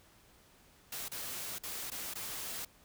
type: noise with dropouts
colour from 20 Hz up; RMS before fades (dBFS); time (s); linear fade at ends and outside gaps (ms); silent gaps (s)
white; -41; 0.92-2.65; 5; 1.084-1.116 / 1.585-1.634 / 1.903-1.916 / 2.139-2.154
effects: pink hiss -63 dBFS RMS until 2.84 s